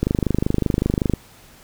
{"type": "click train", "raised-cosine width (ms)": 3, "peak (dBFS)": -5, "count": 29, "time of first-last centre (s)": [0.03, 1.137], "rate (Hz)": 25.3, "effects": ["pink hiss -48 dBFS RMS until 1.63 s"]}